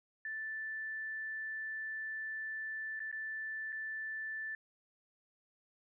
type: tone with dropouts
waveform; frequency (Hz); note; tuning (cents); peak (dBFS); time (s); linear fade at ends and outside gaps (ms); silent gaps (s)
sine; 1760; A6; 0; -38; 0.25-4.55; 2; 2.994-3.002 / 3.115-3.126 / 3.722-3.726
effects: none